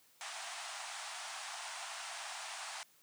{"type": "band-pass noise", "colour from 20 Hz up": "pink", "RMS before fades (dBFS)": -45, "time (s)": [0.21, 2.83], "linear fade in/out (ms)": 0, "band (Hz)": [650, 9700], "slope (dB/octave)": 96, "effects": ["white hiss -67 dBFS RMS until 3.02 s", "high-pass 100 Hz 12 dB/octave"]}